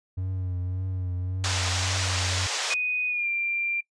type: tone with vibrato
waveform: triangle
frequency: 92 Hz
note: F#2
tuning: 9 cents flat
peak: -25 dBFS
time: 0.17-2.47 s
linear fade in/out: 10 ms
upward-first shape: triangle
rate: 1.8 Hz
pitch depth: 44 cents each way
type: band-pass noise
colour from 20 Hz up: white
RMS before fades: -29 dBFS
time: 1.44-2.74 s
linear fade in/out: 0 ms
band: 480 to 6700 Hz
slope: 24 dB/octave
type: tone with pitch glide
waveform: sine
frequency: 2489 to 2375 Hz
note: D#7 to D7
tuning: 0 to +19 cents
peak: -24 dBFS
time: 2.7-3.81 s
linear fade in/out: 10 ms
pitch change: -81 cents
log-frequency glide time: 3.08-3.28 s
effects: noise-tail reverb RT60 0.1 s tail -23 dB re dry + resampled to 22050 Hz